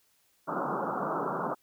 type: band-pass noise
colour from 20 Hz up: white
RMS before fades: -32 dBFS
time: 0.47-1.55 s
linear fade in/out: 20 ms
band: 140 to 1400 Hz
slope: 96 dB/octave
effects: white hiss -69 dBFS RMS until 1.62 s